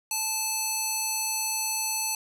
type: tone with band-pass filter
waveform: square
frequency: 872 Hz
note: A5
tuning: 16 cents flat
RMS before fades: -29 dBFS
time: 0.11-2.15 s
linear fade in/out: 2 ms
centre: 8600 Hz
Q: 1.2
effects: none